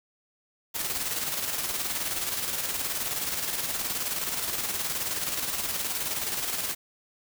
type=noise with tremolo; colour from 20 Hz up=white; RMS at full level=-29 dBFS; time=0.74-6.75 s; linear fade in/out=20 ms; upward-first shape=square; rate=19 Hz; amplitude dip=40%; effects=none